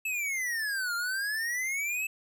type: exponential two-way sweep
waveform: square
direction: down then up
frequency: 2637 to 1385 to 2637 Hz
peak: -30 dBFS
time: 0.05-2.07 s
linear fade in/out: 5 ms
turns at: 0.95 s
effects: none